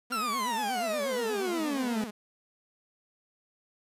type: tone with vibrato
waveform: sawtooth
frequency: 230 Hz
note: A#3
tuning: 23 cents flat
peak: -33 dBFS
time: 0.1-2.11 s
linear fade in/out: 10 ms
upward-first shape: sine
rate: 8.4 Hz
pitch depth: 180 cents each way
type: exponential sweep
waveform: 40% pulse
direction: down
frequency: 1391 to 207.7 Hz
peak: -28 dBFS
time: 0.12-2.04 s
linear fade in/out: 2 ms
effects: resampled to 32000 Hz + 11-bit